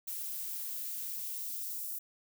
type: noise with high-pass filter sweep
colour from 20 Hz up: violet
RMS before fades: -39 dBFS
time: 0.07-1.99 s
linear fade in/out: 10 ms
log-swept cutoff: 260 to 7000 Hz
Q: 0.78
effects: none